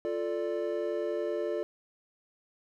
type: chord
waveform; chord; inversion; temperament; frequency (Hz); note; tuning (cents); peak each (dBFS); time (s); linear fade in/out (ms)
triangle; D minor; first; equal; 349.2 / 440 / 587.3; F4 / A4 / D5; 0 / 0 / 0; -32; 0.05-1.63; 0
effects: none